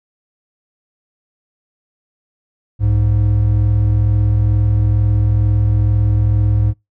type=tone pair together; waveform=triangle; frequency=61.74 / 103.95 Hz; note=B1 / G#2; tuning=0 / +2 cents; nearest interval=major sixth; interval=902 cents; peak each=-15 / -10 dBFS; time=2.79-6.74 s; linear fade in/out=50 ms; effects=noise-tail reverb RT60 0.2 s tail -26 dB re dry